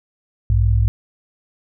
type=tone pair together; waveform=sine; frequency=60.8 / 103.25 Hz; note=B1 / G#2; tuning=-26 / -10 cents; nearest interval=major sixth; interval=916 cents; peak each=-15 dBFS; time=0.5-0.88 s; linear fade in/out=0 ms; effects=none